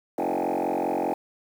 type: tone with frequency modulation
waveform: sine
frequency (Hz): 554.4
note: C#5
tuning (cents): 0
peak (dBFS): -21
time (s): 0.18-1.14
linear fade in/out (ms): 5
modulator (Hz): 45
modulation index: 6.6
effects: tanh soft clip ceiling -22 dBFS + 8-bit